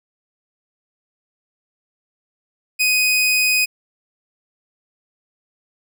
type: tone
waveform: sawtooth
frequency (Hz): 2500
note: D#7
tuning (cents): +8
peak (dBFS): -11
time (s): 2.79-3.66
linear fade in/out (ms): 20
effects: none